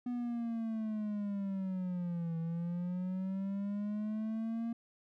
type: linear two-way sweep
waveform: triangle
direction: down then up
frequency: 246.4 to 163.6 to 232.8 Hz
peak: -32 dBFS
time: 0.06-4.73 s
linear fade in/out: 5 ms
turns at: 2.38 s
effects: none